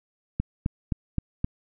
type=click train; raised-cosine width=5 ms; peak=-12 dBFS; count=5; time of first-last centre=0.4-1.444 s; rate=3.83 Hz; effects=none